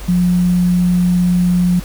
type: tone with quantisation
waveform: sine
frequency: 178.3 Hz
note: F3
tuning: 36 cents sharp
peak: -10 dBFS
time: 0.08-1.8 s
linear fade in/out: 10 ms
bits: 6
effects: added 50 Hz sine -27 dBFS peak until 1.84 s + pink hiss -35 dBFS RMS until 1.84 s